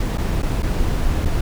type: noise with dropouts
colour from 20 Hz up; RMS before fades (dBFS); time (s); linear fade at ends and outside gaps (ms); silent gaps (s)
brown; -19; 0-1.41; 5; 0.175-0.18 / 0.423-0.428 / 0.624-0.629 / 1.251-1.255
effects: none